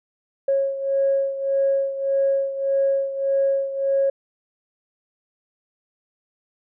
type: beating tone pair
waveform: sine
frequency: 547 / 548.7 Hz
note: C#5 / C#5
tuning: -23 / -18 cents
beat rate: 1.7 Hz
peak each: -19 / -24 dBFS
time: 0.48-4.1 s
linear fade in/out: 5 ms
effects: tanh soft clip ceiling -11 dBFS